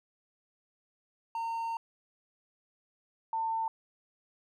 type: tone pair in turn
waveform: triangle / sine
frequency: 915 / 898.2 Hz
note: A#5 / A5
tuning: -32 / +35 cents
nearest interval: unison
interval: 33 cents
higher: first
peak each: -30 / -29 dBFS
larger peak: second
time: 1.35-1.77 / 3.33-3.68 s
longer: first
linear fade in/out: 2 ms
effects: none